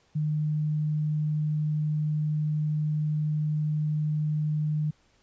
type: tone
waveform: sine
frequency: 152.1 Hz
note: D#3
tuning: 39 cents flat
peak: -24 dBFS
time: 0.15-4.91 s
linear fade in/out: 10 ms
effects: pink hiss -65 dBFS RMS until 5.22 s + resampled to 16000 Hz